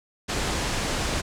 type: low-pass noise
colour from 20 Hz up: pink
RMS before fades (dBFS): -27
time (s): 0.28-1.22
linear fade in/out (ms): 20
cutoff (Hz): 8600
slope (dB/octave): 24
effects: none